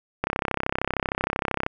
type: click train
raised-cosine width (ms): 0.5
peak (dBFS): -8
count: 48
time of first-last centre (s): 0.24-1.664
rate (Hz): 33
effects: none